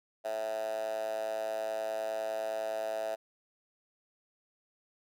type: tone with high-pass filter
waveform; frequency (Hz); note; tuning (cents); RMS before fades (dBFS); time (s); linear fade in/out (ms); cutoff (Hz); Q
10% pulse; 109.7; A2; -5; -35; 0.24-3.16; 20; 640; 7.3
effects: none